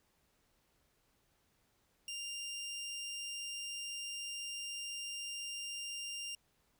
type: tone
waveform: 20% pulse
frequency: 2794 Hz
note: F7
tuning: in tune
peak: -36 dBFS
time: 2.08-6.35 s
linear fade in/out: 2 ms
effects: pink hiss -75 dBFS RMS until 6.79 s

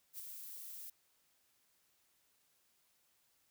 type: noise with ADSR envelope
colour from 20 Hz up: violet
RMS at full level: -45 dBFS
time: 0.13-0.9 s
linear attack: 54 ms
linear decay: 23 ms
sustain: -4 dB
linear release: 5 ms
effects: white hiss -75 dBFS RMS until 3.5 s

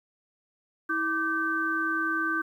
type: tone cluster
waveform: sine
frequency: 324.1 / 1175 / 1545 Hz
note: E4 / D6 / G6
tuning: -29 / +1 / -26 cents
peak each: -32 / -31 / -27 dBFS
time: 0.89-2.42 s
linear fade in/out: 10 ms
effects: 10-bit

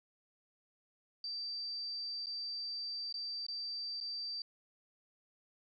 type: tone with dropouts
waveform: sine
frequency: 4663 Hz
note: D8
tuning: 13 cents flat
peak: -38 dBFS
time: 1.24-4.42 s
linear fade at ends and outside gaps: 2 ms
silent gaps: 2.26-2.268 / 3.126-3.141 / 3.466-3.484 / 4.003-4.01 s
effects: none

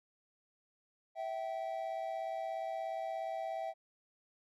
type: tone pair together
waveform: triangle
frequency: 655.1 / 772 Hz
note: E5 / G5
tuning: -11 / -27 cents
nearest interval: minor third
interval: 284 cents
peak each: -37 / -38 dBFS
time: 1.15-3.74 s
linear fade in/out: 50 ms
effects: none

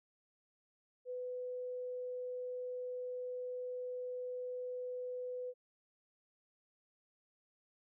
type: tone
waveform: sine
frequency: 499.5 Hz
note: B4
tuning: 20 cents sharp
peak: -39 dBFS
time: 1.05-5.54 s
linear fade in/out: 50 ms
effects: none

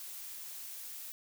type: noise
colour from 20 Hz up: blue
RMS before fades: -45 dBFS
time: 0-1.12 s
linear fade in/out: 0 ms
effects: none

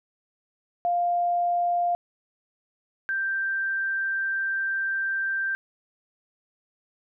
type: tone pair in turn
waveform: sine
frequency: 700 / 1571.4 Hz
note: F5 / G6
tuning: +4 / +4 cents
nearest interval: octave + major second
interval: 1400 cents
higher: second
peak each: -21 / -24 dBFS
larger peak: first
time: 0.85-1.95 / 3.09-5.55 s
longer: second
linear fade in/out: 0 ms
effects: none

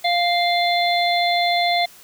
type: harmonic tone with a mistuned harmonic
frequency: 698.5 Hz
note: F5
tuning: in tune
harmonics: 1 / 3 / 5 / 6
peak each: -18 / -23 / -25 / -26 dBFS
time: 0.04-1.86 s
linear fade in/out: 10 ms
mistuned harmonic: 6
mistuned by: -20 cents
effects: white hiss -46 dBFS RMS until 2.03 s

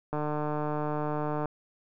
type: click train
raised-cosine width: 1 ms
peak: -18 dBFS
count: 200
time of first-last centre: 0.13-1.457 s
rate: 150 Hz
effects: none

